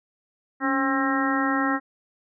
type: harmonic tone with a mistuned harmonic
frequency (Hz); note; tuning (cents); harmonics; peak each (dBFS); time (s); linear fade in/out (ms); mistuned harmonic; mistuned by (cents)
267; C4; +35; 1 / 2 / 3 / 4 / 5 / 6 / 7; -24 / -33 / -30 / -30 / -28 / -32 / -29; 0.6-1.8; 50; 1; +60
effects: none